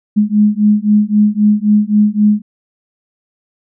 sine beating tone pair, 207.7 / 211.5 Hz, G#3 / G#3, 0 / +32 cents, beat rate 3.8 Hz, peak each -11 dBFS, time 0.16-2.42 s, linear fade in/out 20 ms, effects none

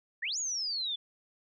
sine exponential two-way sweep, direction up then down, 1690 to 6980 to 3419 Hz, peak -31 dBFS, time 0.22-0.96 s, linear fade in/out 10 ms, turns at 0.38 s, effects none

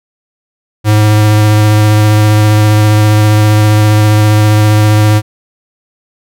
square tone with vibrato, 106.3 Hz, G#2, 41 cents sharp, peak -5 dBFS, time 0.84-5.22 s, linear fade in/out 50 ms, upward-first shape triangle, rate 15 Hz, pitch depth 15 cents each way, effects none

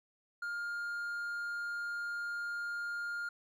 triangle tone, 1410 Hz, F6, 16 cents sharp, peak -34 dBFS, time 0.42-3.29 s, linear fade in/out 5 ms, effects none

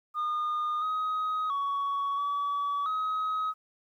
sine tone with pitch steps, 1220 / 1259 / 1121 / 1142 / 1269 Hz, D#6 / D#6 / C#6 / D6 / D#6, -34 / +20 / +19 / -49 / +34 cents, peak -25 dBFS, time 0.14-3.54 s, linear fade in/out 50 ms, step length 680 ms, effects tanh soft clip ceiling -26 dBFS + 11-bit

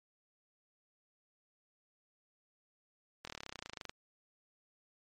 slowing click train, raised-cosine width 0.2 ms, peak -25 dBFS, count 21, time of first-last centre 3.25-3.895 s, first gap 24 ms, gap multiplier 1.03, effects MP3 64 kbps

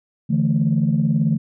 sine chord, D suspended second, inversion none, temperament just, 146.83 / 165.19 / 220.2 Hz, D3 / E3 / A3, 0 / +4 / +2 cents, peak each -19 dBFS, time 0.29-1.38 s, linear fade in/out 20 ms, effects tanh soft clip ceiling -8 dBFS

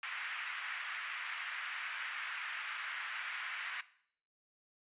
pink band-pass noise, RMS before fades -42 dBFS, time 0.03-3.81 s, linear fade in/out 2 ms, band 1400 to 2600 Hz, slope 24 dB/octave, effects noise-tail reverb RT60 0.6 s tail -17 dB re dry + resampled to 8000 Hz

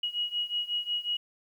sine beating tone pair, 2900 / 2905.5 Hz, F#7 / F#7, -35 / -32 cents, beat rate 5.5 Hz, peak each -31 / -33 dBFS, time 0.03-1.17 s, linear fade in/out 5 ms, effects 10-bit

